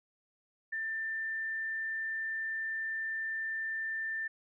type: tone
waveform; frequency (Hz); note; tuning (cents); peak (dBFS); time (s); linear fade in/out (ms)
sine; 1785; A6; +24; -33; 0.72-4.28; 10
effects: none